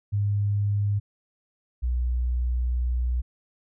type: tone pair in turn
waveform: sine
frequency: 102.1 / 61.2 Hz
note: G#2 / B1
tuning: -29 / -15 cents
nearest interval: major sixth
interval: 886 cents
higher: first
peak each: -21 / -22 dBFS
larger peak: first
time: 0.12-1 / 1.82-3.22 s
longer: second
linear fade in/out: 20 ms
effects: none